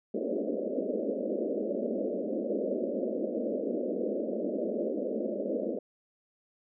white band-pass noise, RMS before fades -32 dBFS, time 0.14-5.79 s, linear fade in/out 5 ms, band 200 to 610 Hz, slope 96 dB/octave, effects none

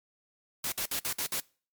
white noise bursts, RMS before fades -32 dBFS, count 6, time 0.64-1.4 s, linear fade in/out 2 ms, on 80 ms, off 56 ms, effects noise-tail reverb RT60 0.4 s tail -24 dB re dry + MP3 96 kbps

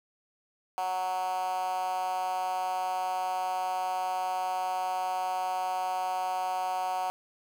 10% pulse tone with high-pass filter, 185 Hz, F#3, in tune, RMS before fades -31 dBFS, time 0.78-7.1 s, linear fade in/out 0 ms, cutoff 790 Hz, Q 7.6, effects none

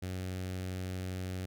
sawtooth tone with notch filter, 92.5 Hz, F#2, in tune, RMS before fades -38 dBFS, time 0.02-1.46 s, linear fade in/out 10 ms, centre 1000 Hz, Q 1.5, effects none

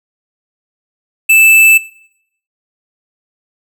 square tone, 2637 Hz, E7, in tune, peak -5 dBFS, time 1.29-1.78 s, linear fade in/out 10 ms, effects noise-tail reverb RT60 0.7 s tail -19 dB re dry

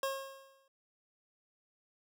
25% pulse tone with exponential decay, 541 Hz, C#5, 42 cents flat, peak -27 dBFS, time 0.03-0.68 s, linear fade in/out 2 ms, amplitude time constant 140 ms, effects none

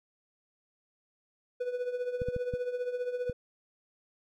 triangle tone with tremolo, 494 Hz, B4, in tune, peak -26 dBFS, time 1.6-3.33 s, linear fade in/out 10 ms, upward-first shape triangle, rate 15 Hz, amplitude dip 75%
clicks, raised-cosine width 5 ms, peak -24 dBFS, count 5, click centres 2.218 / 2.286 / 2.364 / 2.538 / 3.297 s
effects none

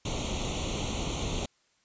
pink noise with comb filter, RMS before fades -32 dBFS, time 0.05-1.46 s, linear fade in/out 5 ms, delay 0.3 ms, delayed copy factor +0.9, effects white hiss -69 dBFS RMS until 1.84 s + resampled to 16000 Hz

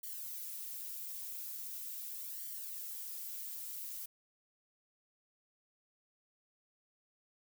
violet noise with flanger, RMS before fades -44 dBFS, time 0.03-4.06 s, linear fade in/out 5 ms, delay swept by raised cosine 0.77 to 4.77 ms, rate 0.41 Hz, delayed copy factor -0.75, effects none

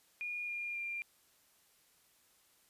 sine tone with pitch steps, 2433 / 2411 / 2388 Hz, D#7 / D7 / D7, -39 / +45 / +28 cents, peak -37 dBFS, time 0.21-1.02 s, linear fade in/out 0 ms, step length 270 ms, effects white hiss -69 dBFS RMS until 2.69 s + resampled to 32000 Hz

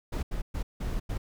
brown noise bursts at uneven times, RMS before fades -31 dBFS, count 5, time 0.12-0.23 / 0.31-0.42 / 0.54-0.63 / 0.8-1 / 1.09-1.18 s, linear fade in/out 10 ms, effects none

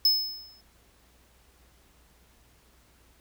square tone with exponential decay, 5200 Hz, E8, 24 cents flat, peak -17 dBFS, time 0.05-0.61 s, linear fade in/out 2 ms, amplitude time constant 120 ms, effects added 60 Hz sine -62 dBFS peak until 3.2 s + pink hiss -62 dBFS RMS until 3.2 s

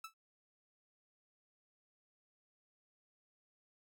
sawtooth tone with exponential decay, 1313 Hz, E6, 7 cents flat, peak -38 dBFS, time 0.04-0.14 s, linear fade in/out 5 ms, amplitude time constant 20 ms, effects none

